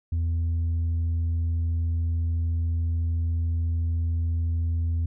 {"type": "tone with tanh clipping", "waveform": "sine", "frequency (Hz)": 83.1, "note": "E2", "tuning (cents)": 15, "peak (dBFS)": -23, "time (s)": [0.12, 5.06], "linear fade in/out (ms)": 5, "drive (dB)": 2, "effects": []}